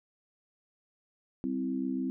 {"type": "chord", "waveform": "sine", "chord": "C major", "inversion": "second", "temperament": "equal", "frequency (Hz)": [196, 261.6, 329.6], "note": ["G3", "C4", "E4"], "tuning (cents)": [0, 0, 0], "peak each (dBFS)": [-37, -31, -37], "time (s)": [1.44, 2.1], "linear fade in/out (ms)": 0, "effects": []}